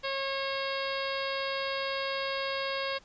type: harmonic tone with a mistuned harmonic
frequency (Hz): 544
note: C#5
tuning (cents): -33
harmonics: 1 / 2 / 3 / 4 / 5 / 6 / 7 / 8 / 9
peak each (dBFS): -34 / -37 / -39 / -40 / -41 / -42 / -42 / -43 / -44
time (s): 0.03-2.99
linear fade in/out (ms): 20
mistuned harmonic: 8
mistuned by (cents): +24
effects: pink hiss -59 dBFS RMS until 3.04 s + resampled to 16000 Hz